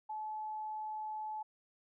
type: tone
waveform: sine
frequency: 861 Hz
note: A5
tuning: 38 cents flat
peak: -38 dBFS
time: 0.09-1.43 s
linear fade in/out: 10 ms
effects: none